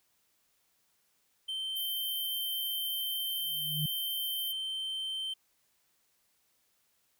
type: tone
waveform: triangle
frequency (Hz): 3110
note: G7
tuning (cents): -14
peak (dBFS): -32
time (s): 1.48-5.34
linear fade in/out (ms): 10
type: band-pass noise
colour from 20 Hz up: pink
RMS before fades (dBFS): -39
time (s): 1.75-4.53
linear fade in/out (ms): 20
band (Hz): 11000 to 16000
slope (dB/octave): 96
type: tone with exponential growth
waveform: sine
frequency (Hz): 151.5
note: D#3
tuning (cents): -46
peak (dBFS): -28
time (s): 3.4-3.86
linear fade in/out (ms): 5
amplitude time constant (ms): 100
effects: white hiss -73 dBFS RMS until 7.19 s